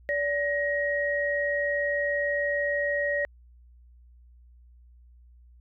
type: tone pair together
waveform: sine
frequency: 577 / 1886.6 Hz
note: D5 / A#6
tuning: -31 / +20 cents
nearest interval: octave + major sixth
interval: 2051 cents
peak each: -27 dBFS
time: 0.09-3.25 s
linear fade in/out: 0 ms
effects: added 60 Hz sine -51 dBFS peak until 5.6 s